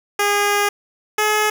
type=tone pair in turn; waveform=10% pulse; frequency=408.9 / 425.2 Hz; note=G#4 / G#4; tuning=-27 / +41 cents; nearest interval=minor second; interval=68 cents; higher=second; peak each=-7 dBFS; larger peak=neither; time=0.19-0.69 / 1.18-1.5 s; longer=first; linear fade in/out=5 ms; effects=none